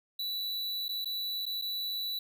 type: tone with dropouts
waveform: square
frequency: 3951 Hz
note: B7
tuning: in tune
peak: -33 dBFS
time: 0.19-2.19 s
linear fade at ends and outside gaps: 5 ms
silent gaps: 0.883-0.89 / 1.046-1.056 / 1.456-1.463 / 1.615-1.62 s
effects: none